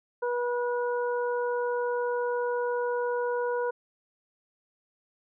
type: harmonic tone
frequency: 485.7 Hz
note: B4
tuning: 29 cents flat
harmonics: 1 / 2 / 3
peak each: -27 / -33 / -37 dBFS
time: 0.22-3.71 s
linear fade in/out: 10 ms
effects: none

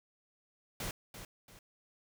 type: noise with echo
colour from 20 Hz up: pink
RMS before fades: -39 dBFS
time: 0.8-0.91 s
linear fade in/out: 2 ms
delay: 340 ms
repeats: 2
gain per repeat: -9 dB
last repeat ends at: 1.59 s
effects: none

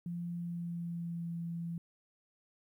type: tone with pitch glide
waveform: sine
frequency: 172.6 to 168.76 Hz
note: F3 to E3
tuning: -20 to +41 cents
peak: -36 dBFS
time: 0.06-1.78 s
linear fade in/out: 2 ms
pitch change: -39 cents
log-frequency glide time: 0.34-1.36 s
effects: 12-bit

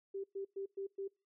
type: tone bursts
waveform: sine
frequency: 392 Hz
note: G4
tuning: in tune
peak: -38 dBFS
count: 5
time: 0.14-1.08 s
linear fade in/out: 10 ms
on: 100 ms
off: 110 ms
effects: noise-tail reverb RT60 0.3 s tail -25 dB re dry

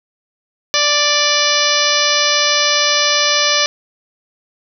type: harmonic tone with a mistuned harmonic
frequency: 587.3 Hz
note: D5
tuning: in tune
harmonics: 1 / 2 / 3 / 4 / 5 / 6 / 7 / 8 / 9 / 10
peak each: -21 / -21 / -21 / -21 / -21 / -21 / -21 / -21 / -21 / -21 dBFS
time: 0.74-3.66 s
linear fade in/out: 0 ms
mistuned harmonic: 8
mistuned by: +28 cents
effects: none

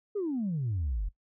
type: exponential sweep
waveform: sine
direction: down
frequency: 431 to 42 Hz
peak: -27 dBFS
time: 0.15-1.09 s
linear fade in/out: 10 ms
effects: noise-tail reverb RT60 0.1 s tail -18 dB re dry + tanh soft clip ceiling -25 dBFS

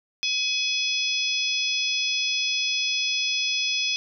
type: harmonic tone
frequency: 845 Hz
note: G#5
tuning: 30 cents sharp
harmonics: 3 / 4 / 5 / 6 / 7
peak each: -27 / -27 / -37 / -28 / -34 dBFS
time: 0.23-3.96 s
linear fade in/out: 0 ms
effects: none

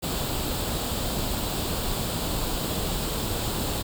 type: noise with comb filter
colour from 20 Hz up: pink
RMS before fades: -28 dBFS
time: 0.02-3.83 s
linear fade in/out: 20 ms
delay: 0.25 ms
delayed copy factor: +0.55
effects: none

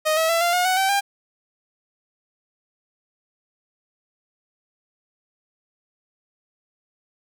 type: tone with pitch steps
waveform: sawtooth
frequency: 622.3 / 645 / 668.5 / 692.9 / 718.1 / 744.3 / 771.5 / 799.6 Hz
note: D#5 / E5 / E5 / F5 / F5 / F#5 / G5 / G5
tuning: 0 / -38 / +24 / -14 / +48 / +10 / -28 / +34 cents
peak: -14 dBFS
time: 0.05-1.01 s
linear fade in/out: 20 ms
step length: 120 ms
effects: none

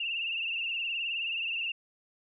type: tone with vibrato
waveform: sine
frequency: 2734 Hz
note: F7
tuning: 37 cents flat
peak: -30 dBFS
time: 0-1.72 s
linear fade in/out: 5 ms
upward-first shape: triangle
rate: 19 Hz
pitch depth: 86 cents each way
effects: none

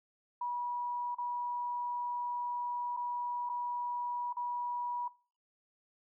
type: tone with dropouts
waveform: sine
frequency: 970 Hz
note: B5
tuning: 31 cents flat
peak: -33 dBFS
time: 0.41-5.08 s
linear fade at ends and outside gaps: 5 ms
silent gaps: 1.148-1.183 / 2.966-2.971 / 3.492-3.496 / 4.328-4.367 s
effects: noise-tail reverb RT60 0.4 s tail -21 dB re dry

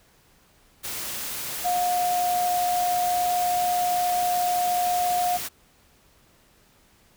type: tone in noise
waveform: sine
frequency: 715 Hz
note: F5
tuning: 41 cents sharp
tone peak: -21 dBFS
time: 1.64-5.38 s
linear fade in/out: 20 ms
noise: white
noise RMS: -32 dBFS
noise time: 0.83-5.49 s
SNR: +8 dB
effects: pink hiss -59 dBFS RMS until 7.16 s

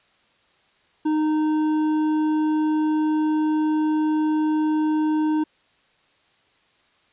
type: tone with hard clipping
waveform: sine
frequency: 308.5 Hz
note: D#4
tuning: 15 cents flat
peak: -20 dBFS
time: 1.05-5.44 s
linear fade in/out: 10 ms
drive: 7 dB
effects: white hiss -61 dBFS RMS until 7.12 s + resampled to 8000 Hz

